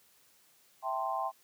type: chord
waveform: sine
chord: A minor seventh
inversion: second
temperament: equal with one note detuned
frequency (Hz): 659.3 / 784 / 892.3 / 1046.5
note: E5 / G5 / A5 / C6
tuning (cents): 0 / 0 / +24 / 0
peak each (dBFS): -38 / -35 / -40 / -35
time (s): 0.82-1.32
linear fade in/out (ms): 50
effects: white hiss -65 dBFS RMS until 1.43 s + high-pass 80 Hz 12 dB/octave